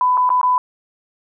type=tone with dropouts; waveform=sine; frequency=1000 Hz; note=B5; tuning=21 cents sharp; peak=-12 dBFS; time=0.01-0.58 s; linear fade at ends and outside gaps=1 ms; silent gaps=0.172-0.176 / 0.292-0.302 / 0.414-0.431 s; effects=none